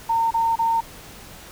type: tone bursts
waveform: sine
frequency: 913 Hz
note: A#5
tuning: 36 cents flat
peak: -17 dBFS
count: 3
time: 0.09-0.808 s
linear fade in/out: 10 ms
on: 220 ms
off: 29 ms
effects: pink hiss -42 dBFS RMS until 1.51 s